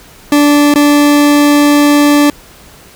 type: tone with dropouts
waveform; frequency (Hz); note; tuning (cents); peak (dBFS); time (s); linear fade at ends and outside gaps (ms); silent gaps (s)
40% pulse; 291.4; D4; -13; -4; 0.32-2.3; 2; 0.74-0.757
effects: pink hiss -38 dBFS RMS until 2.95 s